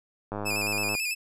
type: click train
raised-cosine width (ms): 1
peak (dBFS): -19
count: 66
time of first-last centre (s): 0.32-0.951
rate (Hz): 103
type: tone with vibrato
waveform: sawtooth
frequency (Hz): 2524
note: D#7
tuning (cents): +24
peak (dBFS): -24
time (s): 0.45-1.15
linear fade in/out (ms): 20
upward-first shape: square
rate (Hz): 9.1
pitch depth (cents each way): 58
effects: resampled to 32000 Hz

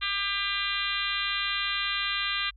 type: harmonic tone with a mistuned harmonic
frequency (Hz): 399.4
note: G4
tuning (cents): +32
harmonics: 3 / 4 / 5 / 6 / 7 / 8 / 9 / 10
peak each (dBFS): -35 / -35 / -35 / -35 / -35 / -35 / -35 / -35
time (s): 0.01-2.51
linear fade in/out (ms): 20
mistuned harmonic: 9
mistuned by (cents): -17
effects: added 50 Hz sine -50 dBFS peak until 2.56 s

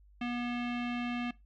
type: tone with low-pass filter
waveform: square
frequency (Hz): 241.8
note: B3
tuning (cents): -36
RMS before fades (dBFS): -35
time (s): 0.21-1.31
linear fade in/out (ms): 5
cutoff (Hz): 2700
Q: 3
effects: noise-tail reverb RT60 0.2 s tail -20 dB re dry + added 50 Hz sine -57 dBFS peak until 1.45 s

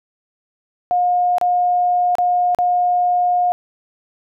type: tone with dropouts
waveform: sine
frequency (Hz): 715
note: F5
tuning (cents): +41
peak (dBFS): -13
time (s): 0.91-3.52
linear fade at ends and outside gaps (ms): 0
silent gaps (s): 1.383-1.413 / 2.153-2.184 / 2.548-2.587
effects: none

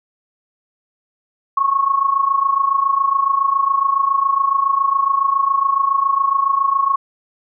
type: tone with amplitude modulation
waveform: sine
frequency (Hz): 1098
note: C#6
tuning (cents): -17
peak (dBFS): -10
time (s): 1.57-6.96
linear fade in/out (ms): 5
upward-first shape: sine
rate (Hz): 27.2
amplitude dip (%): 75
effects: none

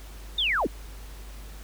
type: linear sweep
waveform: sine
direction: down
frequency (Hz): 3729 to 174.61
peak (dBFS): -22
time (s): 0.38-0.67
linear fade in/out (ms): 5
effects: added 50 Hz sine -39 dBFS peak until 1.63 s + pink hiss -49 dBFS RMS until 1.63 s

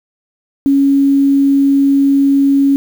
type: tone with quantisation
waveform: sine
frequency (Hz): 277.2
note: C#4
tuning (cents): 0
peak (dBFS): -7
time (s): 0.66-2.76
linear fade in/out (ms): 0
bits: 6
effects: none

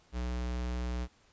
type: tone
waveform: square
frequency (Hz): 61.1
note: B1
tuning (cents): -18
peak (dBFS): -33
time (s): 0.12-1.08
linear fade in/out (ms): 50
effects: pink hiss -65 dBFS RMS until 1.32 s + resampled to 16000 Hz

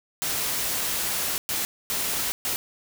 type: noise bursts at uneven times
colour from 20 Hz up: white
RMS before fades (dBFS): -27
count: 4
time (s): 0.22-1.38 / 1.49-1.65 / 1.9-2.32 / 2.45-2.56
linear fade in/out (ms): 0
effects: none

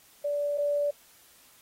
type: tone pair in turn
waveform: sine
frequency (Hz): 580 / 580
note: D5 / D5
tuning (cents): -22 / -22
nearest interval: unison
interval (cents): 0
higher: neither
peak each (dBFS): -26 / -24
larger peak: second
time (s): 0.24-0.58 / 0.58-0.91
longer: first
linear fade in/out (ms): 10
effects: white hiss -58 dBFS RMS until 1.61 s + AAC 48 kbps

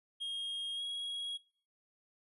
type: tone with pitch glide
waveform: triangle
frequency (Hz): 3249 to 3308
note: G#7 to G#7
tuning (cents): -39 to -8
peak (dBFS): -35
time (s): 0.2-1.38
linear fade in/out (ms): 20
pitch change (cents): +31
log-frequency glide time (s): 0.75-0.82
effects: noise-tail reverb RT60 0.5 s tail -24 dB re dry + resampled to 32000 Hz

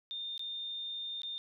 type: tone with dropouts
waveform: sine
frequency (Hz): 3626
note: A#7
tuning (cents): -49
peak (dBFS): -37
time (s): 0.11-1.38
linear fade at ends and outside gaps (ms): 0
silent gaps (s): 0.378-0.394 / 1.218-1.233
effects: none

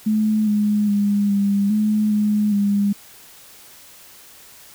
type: tone with pitch steps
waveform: sine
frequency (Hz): 215.2 / 208.9 / 203.6 / 200.3 / 212.7 / 209.8 / 202.2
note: A3 / G#3 / G#3 / G3 / G#3 / G#3 / G#3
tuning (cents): -38 / +10 / -34 / +38 / +42 / +18 / -46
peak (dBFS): -15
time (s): 0.06-2.93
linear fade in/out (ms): 10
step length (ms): 410
effects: white hiss -45 dBFS RMS until 4.74 s

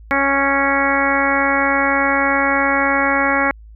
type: harmonic tone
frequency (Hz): 276.6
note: C#4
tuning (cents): -4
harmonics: 1 / 2 / 3 / 4 / 5 / 6 / 7 / 8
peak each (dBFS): -22 / -22 / -22 / -22 / -22 / -22 / -22 / -22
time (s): 0.11-3.51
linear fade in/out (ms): 0
effects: added 54 Hz sine -37 dBFS peak until 3.75 s

